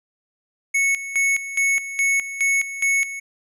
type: tone with tremolo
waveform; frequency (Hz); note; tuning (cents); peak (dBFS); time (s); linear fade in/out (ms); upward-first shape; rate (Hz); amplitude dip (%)
square; 2207; C#7; -8; -17; 0.74-3.2; 10; square; 2.4; 75
effects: low-pass 12000 Hz 12 dB/octave